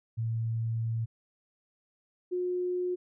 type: tone pair in turn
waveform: sine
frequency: 113.7 / 360.2 Hz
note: A#2 / F#4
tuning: -43 / -46 cents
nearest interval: octave + minor sixth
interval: 1997 cents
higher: second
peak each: -28 dBFS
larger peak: neither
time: 0.17-1.06 / 2.31-2.96 s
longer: first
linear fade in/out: 20 ms
effects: none